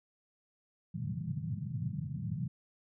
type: band-pass noise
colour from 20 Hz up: white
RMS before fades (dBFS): -37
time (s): 0.94-2.48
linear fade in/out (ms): 10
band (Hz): 100 to 180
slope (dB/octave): 48
effects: none